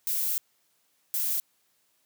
violet noise bursts at uneven times, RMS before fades -28 dBFS, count 2, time 0.07-0.38 / 1.14-1.4 s, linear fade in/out 0 ms, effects white hiss -70 dBFS RMS until 2.05 s + high-pass 100 Hz 12 dB/octave

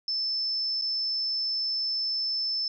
sine tone with dropouts, 5274 Hz, E8, in tune, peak -26 dBFS, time 0.08-2.68 s, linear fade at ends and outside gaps 2 ms, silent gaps 0.814-0.82 s, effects none

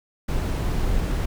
brown noise, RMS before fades -23 dBFS, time 0.28-1.26 s, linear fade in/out 10 ms, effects none

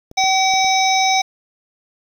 clicks, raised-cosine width 2 ms, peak -24 dBFS, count 4, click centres 0.114 / 0.24 / 0.538 / 0.646 s
harmonic tone, 762 Hz, G5, 49 cents flat, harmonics 1 / 3 / 5 / 7 / 8, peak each -15 / -20 / -22 / -23 / -24 dBFS, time 0.17-1.22 s, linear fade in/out 10 ms
effects 7-bit

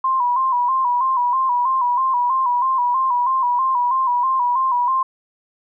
sine tone with vibrato, 1012 Hz, B5, 42 cents sharp, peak -15 dBFS, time 0.04-5.03 s, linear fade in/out 5 ms, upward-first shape square, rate 3.1 Hz, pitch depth 68 cents each way, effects none

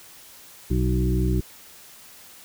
harmonic tone with a mistuned harmonic, 62 Hz, B1, 7 cents sharp, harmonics 1 / 2 / 3 / 5 / 6, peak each -22 / -25 / -27 / -29 / -30 dBFS, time 0.7-1.41 s, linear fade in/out 10 ms, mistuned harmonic 1, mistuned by -36 cents, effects white hiss -47 dBFS RMS until 2.44 s

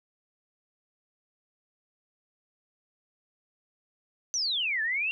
sine exponential two-way sweep, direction down then up, 6190 to 1711 to 2796 Hz, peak -26 dBFS, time 4.34-5.11 s, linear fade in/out 0 ms, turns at 4.82 s, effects none

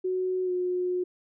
sine tone with pitch glide, 370 to 361.5 Hz, F#4 to F#4, 0 to -40 cents, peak -25 dBFS, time 0.04-1.04 s, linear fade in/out 10 ms, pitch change -40 cents, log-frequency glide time 0.44-0.51 s, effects none

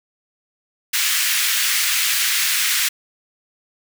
pink high-pass noise, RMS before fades -19 dBFS, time 0.93-2.89 s, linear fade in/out 10 ms, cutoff 1700 Hz, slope 24 dB/octave, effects none

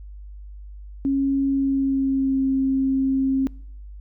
sine tone with pitch glide, 273.9 to 267.2 Hz, C#4 to C4, -21 to +36 cents, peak -18 dBFS, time 1.05-3.47 s, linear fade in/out 0 ms, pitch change -43 cents, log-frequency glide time 1.47-2.43 s, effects noise-tail reverb RT60 0.7 s tail -26 dB re dry + added 50 Hz sine -36 dBFS peak until 4 s

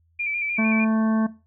sine tone with vibrato, 2359 Hz, D7, 7 cents sharp, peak -23 dBFS, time 0.19-0.85 s, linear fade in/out 10 ms, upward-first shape square, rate 6.6 Hz, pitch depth 34 cents each way
harmonic tone, 220.4 Hz, A3, 3 cents sharp, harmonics 1 / 2 / 3 / 4 / 5 / 7 / 8, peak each -19 / -37 / -30 / -37 / -34 / -37 / -45 dBFS, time 0.58-1.27 s, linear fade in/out 10 ms
effects noise-tail reverb RT60 0.3 s tail -18 dB re dry + added 83 Hz sine -60 dBFS peak until 1.46 s

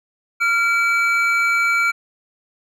triangle tone pair together, 1387.9 / 2300 Hz, F6 / D7, -11 / -37 cents, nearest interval major sixth, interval 874 cents, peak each -16 dBFS, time 0.4-1.92 s, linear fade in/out 20 ms, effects none

